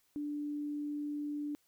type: tone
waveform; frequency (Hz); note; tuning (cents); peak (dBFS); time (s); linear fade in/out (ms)
sine; 293.7; D4; 0; -35; 0.16-1.55; 0
effects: white hiss -73 dBFS RMS until 1.67 s